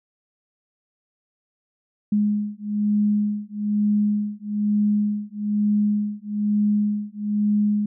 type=beating tone pair; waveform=sine; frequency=207.7 / 208.8 Hz; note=G#3 / G#3; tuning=0 / +10 cents; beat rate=1.1 Hz; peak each=-22 dBFS; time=2.12-7.86 s; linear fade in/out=5 ms; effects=none